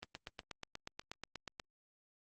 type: click train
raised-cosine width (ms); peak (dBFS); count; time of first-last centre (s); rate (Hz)
0.2; -26; 14; 0.03-1.598; 8.29
effects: Opus 24 kbps